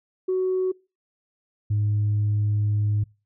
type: tone pair in turn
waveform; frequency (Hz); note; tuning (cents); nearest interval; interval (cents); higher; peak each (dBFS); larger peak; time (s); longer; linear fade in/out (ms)
sine; 372.3 / 104.47; F#4 / G#2; +11 / +11; octave + minor seventh; 2200; first; -19 / -18; second; 0.28-0.72 / 1.7-3.04; second; 10
effects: noise-tail reverb RT60 0.3 s tail -25 dB re dry + tanh soft clip ceiling -17 dBFS